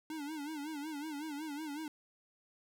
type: tone with vibrato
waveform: square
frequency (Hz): 300.3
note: D4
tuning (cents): +39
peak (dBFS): -40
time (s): 0.1-1.88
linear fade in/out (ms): 2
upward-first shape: sine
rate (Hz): 5.4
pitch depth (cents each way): 110
effects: none